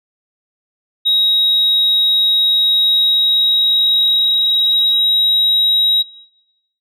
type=tone with pitch glide; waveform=sine; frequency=3801 to 3825 Hz; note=A#7 to A#7; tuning=+33 to +44 cents; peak=-9 dBFS; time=1.05-6.03 s; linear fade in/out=20 ms; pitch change=+11 cents; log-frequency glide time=2.6-5.09 s; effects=noise-tail reverb RT60 1.0 s tail -24 dB re dry + tanh soft clip ceiling -7 dBFS